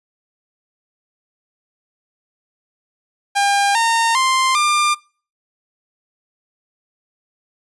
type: tone with pitch steps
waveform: sawtooth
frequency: 803 / 917.1 / 1047.4 / 1196.2 Hz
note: G5 / A#5 / C6 / D6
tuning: +41 / -29 / +1 / +31 cents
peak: -10 dBFS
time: 3.35-4.95 s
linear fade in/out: 20 ms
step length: 400 ms
effects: noise-tail reverb RT60 0.4 s tail -24 dB re dry + resampled to 24000 Hz